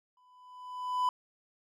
triangle tone with exponential growth, 999 Hz, B5, 20 cents sharp, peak -22 dBFS, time 0.17-1.09 s, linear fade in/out 2 ms, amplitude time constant 200 ms, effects none

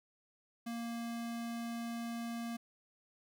square tone, 233.1 Hz, A#3, in tune, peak -39 dBFS, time 0.66-2.57 s, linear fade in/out 10 ms, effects none

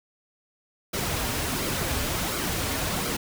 pink noise with flanger, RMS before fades -28 dBFS, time 0.93-3.17 s, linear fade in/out 10 ms, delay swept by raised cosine 1.1 to 6 ms, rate 1.4 Hz, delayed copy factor -0.55, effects none

